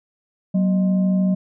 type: tone with frequency modulation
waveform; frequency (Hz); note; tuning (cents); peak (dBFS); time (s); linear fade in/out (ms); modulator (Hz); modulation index
sine; 187.9; F#3; +27; -15; 0.54-1.35; 10; 429; 0.35
effects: none